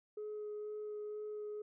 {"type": "tone with vibrato", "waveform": "sine", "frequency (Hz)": 421.8, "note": "G#4", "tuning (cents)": 27, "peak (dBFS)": -39, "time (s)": [0.17, 1.62], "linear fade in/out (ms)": 5, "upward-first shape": "sine", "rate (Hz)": 2.1, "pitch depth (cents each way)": 9, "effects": ["tanh soft clip ceiling -38 dBFS"]}